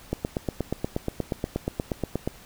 click train, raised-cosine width 2 ms, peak -12 dBFS, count 19, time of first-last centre 0.13-2.275 s, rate 8.39 Hz, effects pink hiss -49 dBFS RMS until 2.45 s

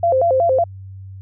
sine tone with vibrato, 597 Hz, D5, 28 cents sharp, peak -12 dBFS, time 0.03-0.64 s, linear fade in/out 5 ms, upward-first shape square, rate 5.4 Hz, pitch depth 230 cents each way, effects added 96 Hz sine -32 dBFS peak until 1.21 s

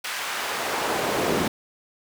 brown noise with high-pass filter sweep, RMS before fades -26 dBFS, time 0.04-1.48 s, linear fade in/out 5 ms, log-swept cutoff 1800 to 250 Hz, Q 0.83, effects none

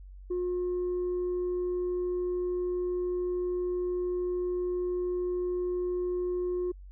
sine tone, 358.7 Hz, F4, 46 cents sharp, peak -26 dBFS, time 0.3-6.72 s, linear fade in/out 10 ms, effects tanh soft clip ceiling -26 dBFS + added 47 Hz sine -44 dBFS peak until 6.91 s

